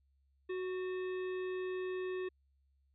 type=harmonic tone with a mistuned harmonic; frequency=370 Hz; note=F#4; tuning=in tune; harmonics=1 / 3 / 5 / 7 / 9 / 10; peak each=-36 / -52 / -50 / -54 / -64 / -62 dBFS; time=0.49-2.29 s; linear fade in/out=10 ms; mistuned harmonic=5; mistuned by=-35 cents; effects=added 68 Hz sine -70 dBFS peak until 2.94 s